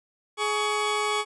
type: tone pair together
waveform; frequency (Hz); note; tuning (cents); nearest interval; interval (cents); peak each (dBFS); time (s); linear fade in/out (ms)
20% pulse; 420.2 / 1121.8; G#4 / C#6; +20 / +20; octave + perfect fourth; 1700; -22; 0.37-1.25; 50
effects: resampled to 22050 Hz